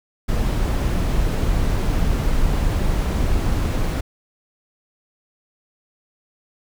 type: noise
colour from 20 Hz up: brown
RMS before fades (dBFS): -19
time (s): 0.28-4.01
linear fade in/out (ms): 10
effects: none